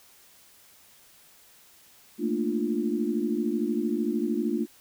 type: chord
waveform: sine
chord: Bb major seventh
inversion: third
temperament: equal with one note detuned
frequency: 220 / 233.1 / 297.8 / 349.2 Hz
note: A3 / Bb3 / D4 / F4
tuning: 0 / 0 / +24 / 0 cents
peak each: -30 dBFS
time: 2.18-4.67 s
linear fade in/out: 50 ms
effects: white hiss -56 dBFS RMS until 4.8 s